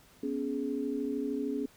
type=tone cluster; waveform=sine; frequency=246.8 / 279.9 / 419.8 Hz; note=B3 / C#4 / G#4; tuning=-1 / +17 / +19 cents; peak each=-36 / -33 / -36 dBFS; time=0.23-1.66 s; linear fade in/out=5 ms; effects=pink hiss -60 dBFS RMS until 1.76 s